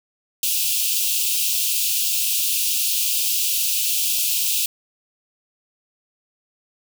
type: high-pass noise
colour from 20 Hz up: white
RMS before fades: -21 dBFS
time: 0.43-4.66 s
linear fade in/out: 2 ms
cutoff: 2500 Hz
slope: 96 dB/octave
effects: none